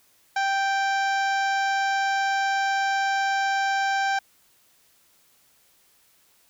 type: harmonic tone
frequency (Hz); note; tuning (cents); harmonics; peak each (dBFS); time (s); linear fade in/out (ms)
784; G5; 0; 1 / 2 / 3 / 4 / 5 / 6 / 7 / 8 / 9; -23 / -26 / -35 / -40 / -40 / -44 / -40 / -46 / -46; 0.36-4.19; 5
effects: white hiss -61 dBFS RMS until 6.49 s